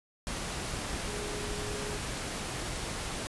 sine tone in noise, 415.3 Hz, G#4, in tune, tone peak -40 dBFS, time 1.08-1.97 s, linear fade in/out 0 ms, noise pink, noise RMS -36 dBFS, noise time 0.27-3.27 s, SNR -7 dB, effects resampled to 24000 Hz

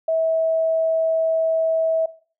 sine tone, 648 Hz, E5, 30 cents flat, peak -17 dBFS, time 0.08-2.06 s, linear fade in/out 5 ms, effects noise-tail reverb RT60 0.4 s tail -18 dB re dry

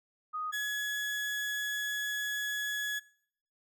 sine / 35% pulse tone pair in turn, 1245 / 1688.3 Hz, D#6 / G#6, +1 / +28 cents, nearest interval perfect fourth, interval 527 cents, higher second, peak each -33 / -30 dBFS, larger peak second, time 0.33-0.52 / 0.52-3 s, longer second, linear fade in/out 20 ms, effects noise-tail reverb RT60 0.7 s tail -24 dB re dry

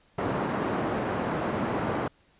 pink band-pass noise, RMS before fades -29 dBFS, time 0.18-2.08 s, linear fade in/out 5 ms, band 160 to 1200 Hz, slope 12 dB/octave, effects pink hiss -63 dBFS RMS until 2.39 s + resampled to 8000 Hz

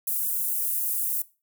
pink high-pass noise, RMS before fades -27 dBFS, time 0.07-1.22 s, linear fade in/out 5 ms, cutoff 11000 Hz, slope 24 dB/octave, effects noise-tail reverb RT60 0.3 s tail -19 dB re dry

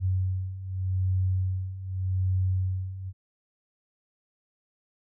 sine beating tone pair, 92.8 / 93.64 Hz, F#2 / F#2, +6 / +21 cents, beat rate 0.84 Hz, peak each -30 / -26 dBFS, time 0-3.13 s, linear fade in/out 50 ms, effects none

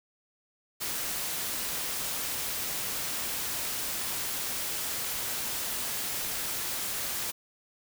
white noise, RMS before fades -33 dBFS, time 0.8-7.32 s, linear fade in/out 20 ms, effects none

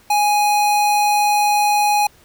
square tone, 830.6 Hz, G#5, in tune, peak -14 dBFS, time 0.1-2.07 s, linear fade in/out 5 ms, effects pink hiss -51 dBFS RMS until 2.24 s

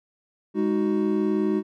triangle tone cluster, 206.6 / 312.5 / 371.7 Hz, G#3 / D#4 / F#4, -9 / +8 / +8 cents, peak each -23 dBFS, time 0.54-1.63 s, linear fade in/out 50 ms, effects none

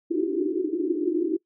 white band-pass noise, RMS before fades -25 dBFS, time 0.1-1.37 s, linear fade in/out 10 ms, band 300 to 380 Hz, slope 96 dB/octave, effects noise-tail reverb RT60 0.1 s tail -20 dB re dry

